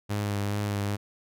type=tone with vibrato; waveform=sawtooth; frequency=102.2 Hz; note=G#2; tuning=27 cents flat; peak=-23 dBFS; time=0.09-0.97 s; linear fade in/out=20 ms; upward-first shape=sine; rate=2.4 Hz; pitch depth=25 cents each way; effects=none